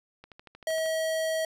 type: click train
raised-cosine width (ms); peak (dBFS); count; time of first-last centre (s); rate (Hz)
0.3; -31; 9; 0.24-0.86; 12.9
type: tone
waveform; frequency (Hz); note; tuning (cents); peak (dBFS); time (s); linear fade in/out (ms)
square; 641; E5; -49; -27; 0.67-1.45; 2
effects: resampled to 32000 Hz